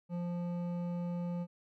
sine tone with hard clipping, 174.61 Hz, F3, in tune, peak -36 dBFS, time 0.09-1.47 s, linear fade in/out 50 ms, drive 10 dB, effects none

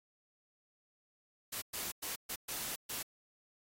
white noise bursts at uneven times, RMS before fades -40 dBFS, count 6, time 1.52-1.62 / 1.73-1.92 / 2.02-2.16 / 2.29-2.36 / 2.48-2.76 / 2.89-3.03 s, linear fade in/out 10 ms, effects AAC 48 kbps

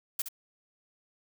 blue noise with echo, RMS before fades -30 dBFS, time 0.19-0.22 s, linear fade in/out 5 ms, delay 67 ms, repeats 1, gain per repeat -9 dB, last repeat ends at 0.287 s, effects none

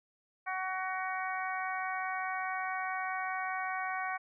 harmonic tone, 374.6 Hz, F#4, 21 cents sharp, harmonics 2 / 3 / 4 / 5 / 6, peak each -37 / -39 / -40 / -41 / -42 dBFS, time 0.46-4.18 s, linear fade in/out 20 ms, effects none

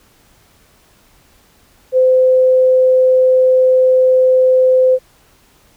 sine tone, 514 Hz, C5, 31 cents flat, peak -7 dBFS, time 1.92-4.99 s, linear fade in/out 50 ms, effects pink hiss -51 dBFS RMS until 5.76 s

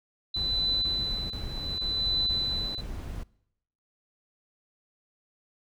sine tone with tremolo, 4003 Hz, B7, 23 cents sharp, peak -23 dBFS, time 0.34-2.81 s, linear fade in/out 5 ms, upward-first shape triangle, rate 0.67 Hz, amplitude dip 90%
brown noise bursts, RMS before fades -36 dBFS, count 6, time 0.36-3.235 s, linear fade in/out 5 ms, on 460 ms, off 23 ms
effects noise-tail reverb RT60 0.8 s tail -24 dB re dry

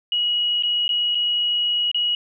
sine tone with dropouts, 2907 Hz, F#7, 31 cents flat, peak -18 dBFS, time 0.12-2.15 s, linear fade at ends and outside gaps 2 ms, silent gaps 0.625-0.634 / 0.88-0.891 / 1.148-1.152 / 1.915-1.945 s, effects none

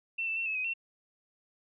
sine tone with pitch steps, 2692 / 2652 / 2705 / 2593 / 2516 / 2710 Hz, E7 / E7 / E7 / E7 / D#7 / E7, +36 / +10 / +44 / -29 / +19 / +47 cents, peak -30 dBFS, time 0.18-0.738 s, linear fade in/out 10 ms, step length 93 ms, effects none

